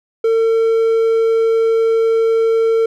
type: tone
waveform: triangle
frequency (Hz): 452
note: A4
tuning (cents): +47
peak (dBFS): -9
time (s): 0.24-2.86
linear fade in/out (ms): 5
effects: none